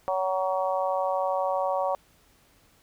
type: harmonic tone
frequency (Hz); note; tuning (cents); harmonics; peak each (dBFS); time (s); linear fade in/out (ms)
187.5; F#3; +23; 3 / 4 / 5 / 6; -27 / -29 / -31 / -33; 0.08-1.95; 0
effects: pink hiss -61 dBFS RMS until 2.82 s